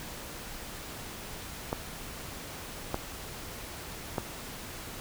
clicks, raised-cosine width 1 ms, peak -15 dBFS, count 3, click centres 1.729 / 2.944 / 4.182 s, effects pink hiss -42 dBFS RMS until 5 s

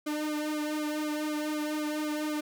sawtooth tone with flanger, 302.6 Hz, D#4, 48 cents flat, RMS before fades -32 dBFS, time 0.06-2.41 s, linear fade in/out 10 ms, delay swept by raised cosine 1.1 to 2.5 ms, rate 4 Hz, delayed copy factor -0.9, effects none

